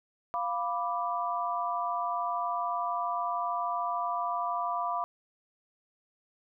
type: chord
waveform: sine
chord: B diminished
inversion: second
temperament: equal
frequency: 698.5 / 987.8 / 1174.7 Hz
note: F5 / B5 / D6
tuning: 0 / 0 / 0 cents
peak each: -33 dBFS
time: 0.34-5.04 s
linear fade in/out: 0 ms
effects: none